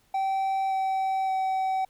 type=tone with pitch steps; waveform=triangle; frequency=773 / 767.2 / 761.5 Hz; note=G5 / G5 / F#5; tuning=-24 / -37 / +50 cents; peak=-22 dBFS; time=0.14-1.85 s; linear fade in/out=5 ms; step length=570 ms; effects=pink hiss -65 dBFS RMS until 1.89 s